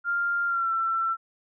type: tone with pitch glide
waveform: sine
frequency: 1396.9 to 1343.1 Hz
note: F6 to E6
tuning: 0 to +32 cents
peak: -23 dBFS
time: 0.04-1.17 s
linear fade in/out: 50 ms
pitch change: -68 cents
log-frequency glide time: 0.46-0.71 s
effects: none